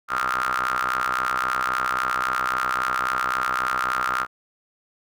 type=ring-modulated tone; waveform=sawtooth; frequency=63.7 Hz; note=C2; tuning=46 cents flat; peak=-15 dBFS; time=0.08-4.27 s; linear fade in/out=50 ms; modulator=1310 Hz; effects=none